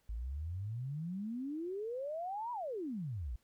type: exponential two-way sweep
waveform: sine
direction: up then down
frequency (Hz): 51.91 to 994 to 51.91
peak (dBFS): -37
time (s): 0.09-3.36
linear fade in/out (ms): 5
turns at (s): 2.52
effects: pink hiss -75 dBFS RMS until 3.43 s